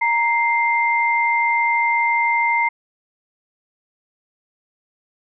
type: tone pair together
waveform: sine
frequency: 933.7 / 2096 Hz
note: A#5 / C7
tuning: +3 / +2 cents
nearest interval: octave + major second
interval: 1399 cents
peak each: -18 dBFS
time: 0.01-2.69 s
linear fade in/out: 10 ms
effects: none